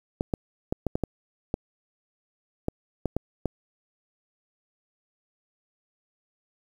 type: clicks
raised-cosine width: 2 ms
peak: -12 dBFS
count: 11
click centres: 0.209 / 0.338 / 0.725 / 0.867 / 0.955 / 1.037 / 1.541 / 2.684 / 3.057 / 3.166 / 3.457 s
effects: 8-bit